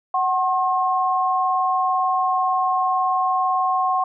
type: tone pair together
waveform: sine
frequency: 747 / 1073.5 Hz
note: F#5 / C6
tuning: +16 / +44 cents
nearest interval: tritone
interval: 628 cents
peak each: -20 dBFS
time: 0.14-4.04 s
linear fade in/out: 5 ms
effects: none